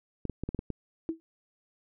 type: clicks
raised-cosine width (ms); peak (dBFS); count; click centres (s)
3; -20; 7; 0.253 / 0.297 / 0.436 / 0.49 / 0.547 / 0.591 / 0.703
type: tone with exponential decay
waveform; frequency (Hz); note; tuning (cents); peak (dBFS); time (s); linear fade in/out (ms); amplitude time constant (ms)
sine; 325.5; E4; -22; -24; 1.09-1.2; 0; 23
effects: none